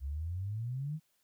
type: exponential sweep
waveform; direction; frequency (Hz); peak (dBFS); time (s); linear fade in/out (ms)
sine; up; 65.41 to 161.6; -34; 0-1; 50
effects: white hiss -75 dBFS RMS until 1.23 s